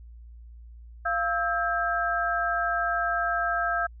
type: tone cluster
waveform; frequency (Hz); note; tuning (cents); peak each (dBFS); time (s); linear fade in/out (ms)
sine; 690 / 1303 / 1597; F5 / E6 / G6; -21 / -20 / +32; -28; 1.05-3.87; 10
effects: added 58 Hz sine -43 dBFS peak until 4 s